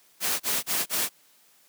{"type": "noise bursts", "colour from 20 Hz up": "white", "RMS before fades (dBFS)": -26, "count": 4, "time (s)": [0.2, 1.093], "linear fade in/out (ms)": 50, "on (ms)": 200, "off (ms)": 31, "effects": ["white hiss -60 dBFS RMS until 1.68 s", "high-pass 150 Hz 12 dB/octave"]}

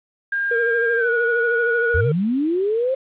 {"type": "tone with pitch glide", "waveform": "sine", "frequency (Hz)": [1608, 1457.6], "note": ["G6", "F#6"], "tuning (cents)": [44, -26], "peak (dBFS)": -19, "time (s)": [0.32, 2.01], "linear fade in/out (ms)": 5, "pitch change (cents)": -170, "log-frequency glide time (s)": [0.96, 1.1]}
{"type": "tone with vibrato", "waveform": "triangle", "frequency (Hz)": 466.2, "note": "A#4", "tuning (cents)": 0, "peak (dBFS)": -17, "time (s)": [0.51, 2.12], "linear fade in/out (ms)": 5, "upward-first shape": "sine", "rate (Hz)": 13, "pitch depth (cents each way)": 42}
{"type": "linear sweep", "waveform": "sine", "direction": "up", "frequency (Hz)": [69.3, 541], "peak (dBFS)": -17, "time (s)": [1.94, 2.95], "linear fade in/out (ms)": 10}
{"effects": ["resampled to 8000 Hz", "8-bit"]}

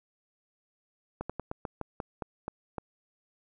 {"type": "slowing click train", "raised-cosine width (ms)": 1, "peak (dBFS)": -20, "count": 10, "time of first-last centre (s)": [1.21, 2.782], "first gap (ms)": 86, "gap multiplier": 1.17, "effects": []}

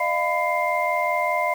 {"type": "tone cluster", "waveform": "sine", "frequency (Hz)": [610, 695, 1003, 2104], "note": ["D#5", "F5", "B5", "C7"], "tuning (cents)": [-34, -9, 26, 9], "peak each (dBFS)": [-26, -25, -25, -26], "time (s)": [0, 1.54], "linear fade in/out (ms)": 5, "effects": ["7-bit"]}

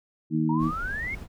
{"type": "harmonic tone", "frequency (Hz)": 78.7, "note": "D#2", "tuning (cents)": 20, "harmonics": [2, 3, 4], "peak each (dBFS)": [-26, -26, -26], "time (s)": [0.3, 0.72], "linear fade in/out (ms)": 50}
{"type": "exponential sweep", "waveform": "sine", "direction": "up", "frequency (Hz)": [908, 2217], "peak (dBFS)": -29, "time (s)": [0.49, 1.15], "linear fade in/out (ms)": 5}
{"type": "noise", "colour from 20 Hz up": "brown", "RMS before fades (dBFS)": -37, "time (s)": [0.58, 1.28], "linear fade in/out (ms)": 50}
{"effects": []}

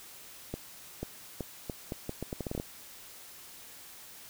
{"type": "accelerating click train", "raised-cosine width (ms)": 2, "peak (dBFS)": -21, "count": 14, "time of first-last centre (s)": [0.54, 2.599], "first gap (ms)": 490, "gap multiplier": 0.77, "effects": ["white hiss -50 dBFS RMS until 4.29 s"]}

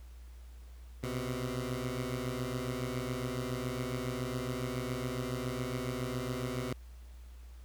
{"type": "beating tone pair", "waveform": "15% pulse", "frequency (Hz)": [123.47, 130.67], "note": ["B2", "C3"], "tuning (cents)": [0, -2], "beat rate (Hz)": 7.2, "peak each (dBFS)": [-30, -32], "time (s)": [1.03, 6.73], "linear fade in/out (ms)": 5, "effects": ["added 60 Hz sine -47 dBFS peak until 7.64 s", "pink hiss -64 dBFS RMS until 7.64 s"]}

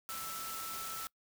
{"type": "tone in noise", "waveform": "sine", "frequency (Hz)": 1323, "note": "E6", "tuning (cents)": 6, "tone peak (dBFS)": -43, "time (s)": [0.09, 1.07], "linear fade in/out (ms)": 0, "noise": "white", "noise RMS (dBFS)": -43, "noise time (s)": [0.09, 1.07], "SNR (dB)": -3, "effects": ["noise-tail reverb RT60 0.1 s tail -24 dB re dry"]}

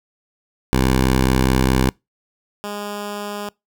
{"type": "tone pair in turn", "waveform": "10% pulse", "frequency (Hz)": [64.8, 205.7], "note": ["C2", "G#3"], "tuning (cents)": [-16, -16], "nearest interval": "octave + minor sixth", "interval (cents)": 2000, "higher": "second", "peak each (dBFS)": [-6, -18], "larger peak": "first", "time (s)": [[0.73, 1.89], [2.64, 3.49]], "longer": "first", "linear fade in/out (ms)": 0, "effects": ["noise-tail reverb RT60 0.2 s tail -25 dB re dry"]}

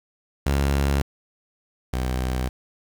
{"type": "tone pair in turn", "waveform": "sawtooth", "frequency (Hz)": [69.7, 63.36], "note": ["C#2", "B1"], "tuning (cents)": [10, 45], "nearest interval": "major second", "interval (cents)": 165, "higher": "first", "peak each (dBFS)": [-15, -19], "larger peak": "first", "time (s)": [[0.46, 1.02], [1.93, 2.49]], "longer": "neither", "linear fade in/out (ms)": 5, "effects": ["7-bit"]}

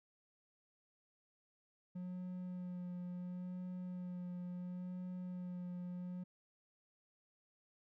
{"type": "tone with vibrato", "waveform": "triangle", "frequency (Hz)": 180, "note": "F#3", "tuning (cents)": -47, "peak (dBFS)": -40, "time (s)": [1.95, 6.24], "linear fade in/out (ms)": 10, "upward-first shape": "sine", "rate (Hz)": 0.72, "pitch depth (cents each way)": 17, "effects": []}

